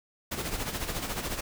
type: noise with tremolo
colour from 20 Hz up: pink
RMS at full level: -31 dBFS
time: 0.31-1.41 s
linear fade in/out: 10 ms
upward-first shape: sine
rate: 14 Hz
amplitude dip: 60%
effects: none